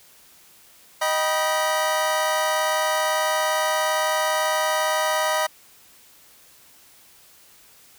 25% pulse chord, Eb augmented, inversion none, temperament just, 622.3 / 777.8 / 972.3 Hz, Eb5 / G5 / B5, 0 / -14 / -27 cents, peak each -19 / -25 / -21 dBFS, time 1.01-5.47 s, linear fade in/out 10 ms, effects white hiss -52 dBFS RMS until 7.98 s

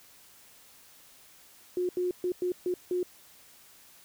sine tone bursts at uneven times, 360 Hz, F#4, 47 cents flat, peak -26 dBFS, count 6, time 1.77-1.89 / 1.97-2.11 / 2.24-2.32 / 2.42-2.52 / 2.66-2.74 / 2.91-3.03 s, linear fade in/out 2 ms, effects white hiss -56 dBFS RMS until 4.04 s

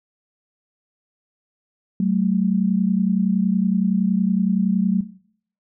sine tone pair together, 188.76 / 219.5 Hz, F#3 / A3, +35 / -4 cents, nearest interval minor third, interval 261 cents, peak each -18 / -22 dBFS, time 2-5.01 s, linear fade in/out 2 ms, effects noise-tail reverb RT60 0.6 s tail -17 dB re dry

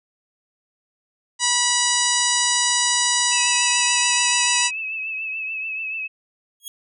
harmonic tone, 974 Hz, B5, 24 cents flat, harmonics 1 / 2 / 3 / 4 / 5 / 6 / 7 / 8 / 9, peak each -26 / -26 / -26 / -26 / -26 / -26 / -26 / -26 / -26 dBFS, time 1.39-4.71 s, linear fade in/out 50 ms
sine tone with vibrato, 2600 Hz, E7, 24 cents flat, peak -25 dBFS, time 3.31-6.08 s, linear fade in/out 20 ms, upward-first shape triangle, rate 6.9 Hz, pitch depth 50 cents each way
15% pulse tone with exponential growth, 3300 Hz, G#7, 12 cents flat, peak -20 dBFS, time 6.6-6.68 s, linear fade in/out 1 ms, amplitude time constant 17 ms
effects none

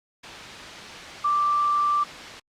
sine tone in noise, 1174.7 Hz, D6, in tune, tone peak -19 dBFS, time 1.24-2.04 s, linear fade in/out 10 ms, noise white, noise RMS -37 dBFS, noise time 0.23-2.4 s, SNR +15 dB, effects low-pass 4000 Hz 12 dB/octave + Opus 48 kbps

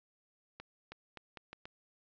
accelerating click train, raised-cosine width 0.3 ms, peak -30 dBFS, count 6, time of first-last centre 0.6-1.655 s, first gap 320 ms, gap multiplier 0.79, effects resampled to 16000 Hz

